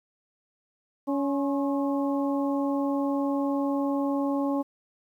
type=harmonic tone with a mistuned harmonic; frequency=280 Hz; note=C#4; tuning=18 cents sharp; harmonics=1 / 2 / 3 / 4; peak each=-25 / -31 / -35 / -37 dBFS; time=1.07-4.63 s; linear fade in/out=20 ms; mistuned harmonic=4; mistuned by=-63 cents; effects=10-bit